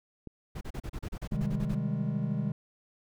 click, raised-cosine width 3 ms, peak -28 dBFS, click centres 0.273 s
brown noise bursts, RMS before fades -36 dBFS, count 13, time 0.55-1.751 s, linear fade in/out 10 ms, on 61 ms, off 34 ms
triangle chord, Ab major seventh, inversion first, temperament just, 129.78 / 155.74 / 194.67 / 207.7 Hz, C3 / Eb3 / G3 / Ab3, -14 / +2 / -12 / 0 cents, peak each -32 / -31 / -34 / -32 dBFS, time 1.32-2.52 s, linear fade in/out 2 ms
effects none

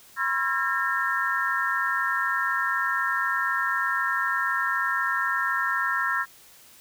sine tone cluster, 997 / 1077 / 1355 / 1631 / 1823 Hz, B5 / C6 / E6 / G#6 / A#6, +16 / +50 / +47 / -32 / -39 cents, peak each -34 / -31 / -28 / -28 / -28 dBFS, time 0.16-6.26 s, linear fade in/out 50 ms, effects white hiss -52 dBFS RMS until 6.8 s

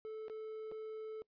triangle tone with dropouts, 436.7 Hz, A4, 13 cents flat, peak -40 dBFS, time 0.05-1.22 s, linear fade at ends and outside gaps 0 ms, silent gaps 0.282-0.298 / 0.715-0.721 s, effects noise-tail reverb RT60 0.1 s tail -24 dB re dry + resampled to 11025 Hz

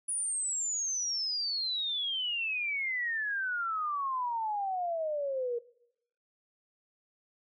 sine exponential sweep, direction down, 9880 to 466.2 Hz, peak -30 dBFS, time 0.08-5.59 s, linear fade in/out 10 ms, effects noise-tail reverb RT60 0.8 s tail -22 dB re dry

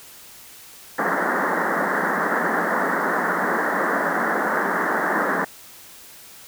white band-pass noise, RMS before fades -22 dBFS, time 0.98-5.45 s, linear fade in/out 10 ms, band 170 to 1900 Hz, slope 96 dB/octave, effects white hiss -44 dBFS RMS until 6.47 s

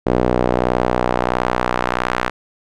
sawtooth tone with band-pass filter sweep, 61.5 Hz, B1, 7 cents flat, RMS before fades -18 dBFS, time 0.06-2.3 s, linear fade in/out 10 ms, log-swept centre 460 to 1400 Hz, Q 1.1, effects none

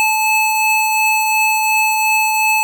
square tone pair together, 867.6 / 2600 Hz, A5 / E7, -25 / -24 cents, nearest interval octave + perfect fifth, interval 1901 cents, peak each -16 dBFS, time 0-2.63 s, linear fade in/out 0 ms, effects none

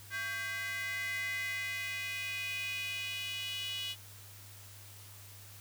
square tone with high-pass filter sweep, 225.7 Hz, A3, 44 cents sharp, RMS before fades -38 dBFS, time 0.1-3.96 s, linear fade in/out 50 ms, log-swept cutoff 1700 to 3000 Hz, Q 6.4, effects added 100 Hz sine -53 dBFS peak until 5.6 s + white hiss -54 dBFS RMS until 5.6 s

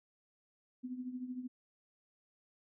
sine tone with tremolo, 251.8 Hz, B3, 34 cents sharp, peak -36 dBFS, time 0.83-1.48 s, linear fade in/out 20 ms, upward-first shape triangle, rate 13 Hz, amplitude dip 75%, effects none

